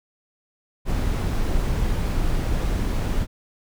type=noise; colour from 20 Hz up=brown; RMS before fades=-22 dBFS; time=0.85-3.27 s; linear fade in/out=50 ms; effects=none